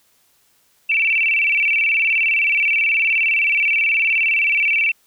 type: tone with vibrato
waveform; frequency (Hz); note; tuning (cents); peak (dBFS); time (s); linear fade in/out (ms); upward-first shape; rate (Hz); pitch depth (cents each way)
sine; 2489; D#7; 0; -14; 0.89-4.92; 10; square; 19; 130
effects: white hiss -59 dBFS RMS until 5.06 s